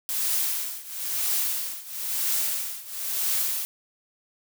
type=noise with tremolo; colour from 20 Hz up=blue; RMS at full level=-24 dBFS; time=0.09-3.65 s; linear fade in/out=0 ms; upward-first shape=triangle; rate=1 Hz; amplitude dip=90%; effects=none